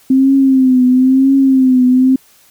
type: tone with vibrato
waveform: sine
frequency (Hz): 261.6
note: C4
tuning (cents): 0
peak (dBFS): -6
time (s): 0.1-2.16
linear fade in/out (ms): 5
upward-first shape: triangle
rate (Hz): 1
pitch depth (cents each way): 77
effects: white hiss -48 dBFS RMS until 2.5 s